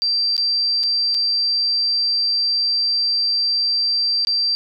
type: tone with dropouts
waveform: sine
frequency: 4699 Hz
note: D8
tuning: in tune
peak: -16 dBFS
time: 0.02-4.55 s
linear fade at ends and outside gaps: 0 ms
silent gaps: 0.366-0.379 / 0.832-0.836 / 1.144-1.148 / 4.249-4.271 s
effects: none